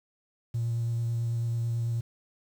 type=tone with vibrato; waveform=triangle; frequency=116.54 Hz; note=A#2; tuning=in tune; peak=-23 dBFS; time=0.54-2.01 s; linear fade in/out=10 ms; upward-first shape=sine; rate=9.1 Hz; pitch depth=10 cents each way; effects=tanh soft clip ceiling -23 dBFS + 9-bit